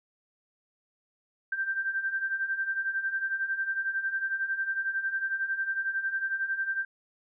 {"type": "beating tone pair", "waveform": "sine", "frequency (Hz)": [1562, 1573], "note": ["G6", "G6"], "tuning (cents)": [-7, 6], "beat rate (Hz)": 11, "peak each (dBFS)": [-34, -29], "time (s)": [1.52, 6.85], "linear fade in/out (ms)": 5, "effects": []}